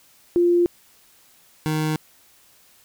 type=tone pair in turn; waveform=sine / 25% pulse; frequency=348.5 / 155.24 Hz; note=F4 / D#3; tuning=-4 / -4 cents; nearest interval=octave + major second; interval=1400 cents; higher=first; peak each=-14 / -17 dBFS; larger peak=first; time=0.36-0.66 / 1.66-1.96 s; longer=neither; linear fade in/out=0 ms; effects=white hiss -55 dBFS RMS until 2.84 s